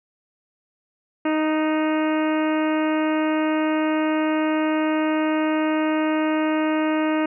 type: harmonic tone with a mistuned harmonic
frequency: 311.1 Hz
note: D#4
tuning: in tune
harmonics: 1 / 2 / 3 / 4 / 5 / 6 / 7 / 8 / 9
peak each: -20 / -26 / -30 / -32 / -34 / -36 / -37 / -38 / -39 dBFS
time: 1.25-7.26 s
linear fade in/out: 5 ms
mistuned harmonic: 5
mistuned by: -17 cents
effects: none